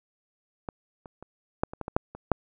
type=clicks; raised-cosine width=1 ms; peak=-19 / -29 / -29 / -9 / -24 / -19 / -19 / -7 / -26 / -6 dBFS; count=10; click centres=0.688 / 1.058 / 1.226 / 1.635 / 1.735 / 1.813 / 1.881 / 1.965 / 2.15 / 2.317 s; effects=none